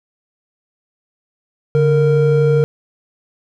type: tone pair together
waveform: triangle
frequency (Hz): 143.8 / 463.7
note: D3 / A#4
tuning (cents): -36 / -9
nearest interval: octave + minor sixth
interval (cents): 2027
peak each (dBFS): -11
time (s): 1.75-2.64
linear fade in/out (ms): 0
effects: none